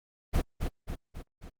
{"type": "noise with echo", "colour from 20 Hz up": "brown", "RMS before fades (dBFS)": -25, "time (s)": [0.33, 0.42], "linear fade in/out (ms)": 20, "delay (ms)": 270, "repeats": 4, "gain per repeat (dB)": -5, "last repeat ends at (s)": 1.5, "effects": ["Opus 24 kbps"]}